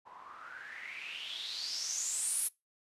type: noise with low-pass filter sweep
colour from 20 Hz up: blue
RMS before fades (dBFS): -39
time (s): 0.05-2.49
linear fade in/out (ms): 20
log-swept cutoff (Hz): 900 to 11000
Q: 7.5
effects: noise-tail reverb RT60 0.2 s tail -22 dB re dry + resampled to 32000 Hz